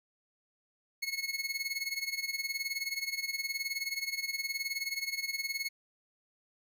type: tone with tremolo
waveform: 25% pulse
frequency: 2185 Hz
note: C#7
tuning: 26 cents flat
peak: -27 dBFS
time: 1.02-5.69 s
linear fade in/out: 10 ms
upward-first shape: sine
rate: 19 Hz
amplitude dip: 80%
effects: none